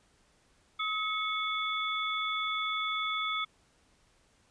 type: tone cluster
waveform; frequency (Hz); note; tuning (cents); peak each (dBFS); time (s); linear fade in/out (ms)
sine; 1272 / 2199 / 3456; D#6 / C#7 / A7; +38 / -14 / -32; -33 / -35 / -35; 0.79-3.45; 10
effects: pink hiss -67 dBFS RMS until 4.5 s + resampled to 22050 Hz